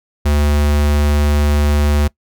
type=tone; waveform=square; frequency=73.42 Hz; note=D2; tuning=in tune; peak=-12 dBFS; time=0.25-2.08 s; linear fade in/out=10 ms; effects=noise-tail reverb RT60 0.1 s tail -22 dB re dry

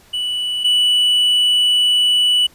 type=tone pair in turn; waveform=triangle; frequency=2960 / 2960 Hz; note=F#7 / F#7; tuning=0 / 0 cents; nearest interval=unison; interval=0 cents; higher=neither; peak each=-17 / -10 dBFS; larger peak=second; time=0.13-0.64 / 0.64-2.47 s; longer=second; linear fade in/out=10 ms; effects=pink hiss -49 dBFS RMS until 2.54 s + resampled to 32000 Hz

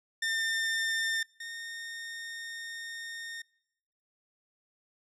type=tone pair in turn; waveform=sawtooth; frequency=1804 / 1835.5 Hz; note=A6 / A#6; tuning=+43 / -27 cents; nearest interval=unison; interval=30 cents; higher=second; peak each=-25 / -35 dBFS; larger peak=first; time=0.22-1.23 / 1.4-3.42 s; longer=second; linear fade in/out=5 ms; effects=noise-tail reverb RT60 0.9 s tail -26 dB re dry + low-pass 9000 Hz 12 dB/octave

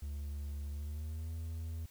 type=tone with pitch glide; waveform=triangle; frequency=72.2 to 81.51 Hz; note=D2 to E2; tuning=-29 to -19 cents; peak=-36 dBFS; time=0.02-1.86 s; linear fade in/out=5 ms; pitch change=+210 cents; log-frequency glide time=0.71-1.3 s; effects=white hiss -63 dBFS RMS until 1.9 s

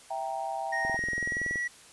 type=chord; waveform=sine; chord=E diminished; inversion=none; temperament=equal; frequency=659.3 / 784 / 932.3 Hz; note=E5 / G5 / Bb5; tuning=0 / 0 / 0 cents; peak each=-36 / -33 / -38 dBFS; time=0.1-0.97 s; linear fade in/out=10 ms
type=tone with pitch glide; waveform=triangle; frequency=1864.7 to 1933.8 Hz; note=A#6 to B6; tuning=0 to -37 cents; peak=-27 dBFS; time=0.72-1.68 s; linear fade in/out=10 ms; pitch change=+63 cents; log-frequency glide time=0.87-1.49 s
type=click train; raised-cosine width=2 ms; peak=-26 dBFS; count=16; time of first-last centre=0.85-1.558 s; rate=21.2 Hz
effects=white hiss -53 dBFS RMS until 1.92 s + resampled to 24000 Hz

